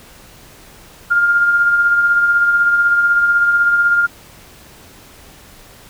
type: tone with tremolo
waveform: sine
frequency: 1406 Hz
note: F6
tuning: 11 cents sharp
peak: -8 dBFS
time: 1.1-4.07 s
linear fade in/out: 20 ms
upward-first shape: triangle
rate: 16 Hz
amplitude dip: 45%
effects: pink hiss -42 dBFS RMS until 5.89 s